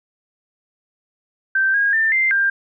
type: tone with pitch steps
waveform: sine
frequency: 1560 / 1633 / 1789 / 2087 / 1592 Hz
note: G6 / G#6 / A6 / C7 / G6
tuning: -9 / -30 / +28 / -5 / +26 cents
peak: -14 dBFS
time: 1.55-2.5 s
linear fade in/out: 5 ms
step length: 190 ms
effects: none